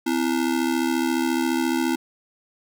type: ring-modulated tone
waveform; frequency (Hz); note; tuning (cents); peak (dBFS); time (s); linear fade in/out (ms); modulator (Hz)
square; 293.7; D4; 0; -18; 0.06-1.96; 10; 37.2
effects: none